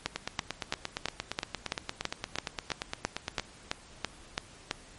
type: two click trains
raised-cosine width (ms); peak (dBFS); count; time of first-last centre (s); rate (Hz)
0.2; -11 / -14; 15 / 29; 0.06-4.711 / 0.16-3.397; 3.01 / 8.65
effects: pink hiss -53 dBFS RMS until 4.98 s + MP3 48 kbps